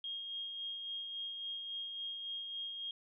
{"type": "tone with tremolo", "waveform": "sine", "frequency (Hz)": 3246, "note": "G#7", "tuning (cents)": -40, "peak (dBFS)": -38, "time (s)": [0.04, 2.91], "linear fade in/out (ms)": 2, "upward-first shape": "sine", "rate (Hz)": 3.6, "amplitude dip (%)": 35, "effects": []}